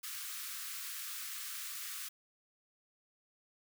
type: high-pass noise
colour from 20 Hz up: white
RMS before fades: -43 dBFS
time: 0.03-2.09 s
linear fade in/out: 10 ms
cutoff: 1100 Hz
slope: 96 dB/octave
effects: none